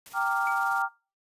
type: noise with tremolo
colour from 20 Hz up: white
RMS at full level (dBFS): -46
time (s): 0.06-0.82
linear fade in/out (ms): 0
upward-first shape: sine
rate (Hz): 20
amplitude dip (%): 50
type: chord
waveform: sine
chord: G minor seventh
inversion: none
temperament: equal with one note detuned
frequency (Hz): 784 / 926.4 / 1174.7 / 1396.9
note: G5 / Bb5 / D6 / F6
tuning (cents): 0 / -11 / 0 / 0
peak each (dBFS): -29 / -32 / -32 / -28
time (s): 0.13-0.89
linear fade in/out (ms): 50
type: tone with exponential decay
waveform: triangle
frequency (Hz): 2289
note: D7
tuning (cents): -45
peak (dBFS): -33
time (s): 0.47-0.66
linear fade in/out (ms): 1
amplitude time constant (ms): 41
effects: noise-tail reverb RT60 0.3 s tail -20 dB re dry + resampled to 32000 Hz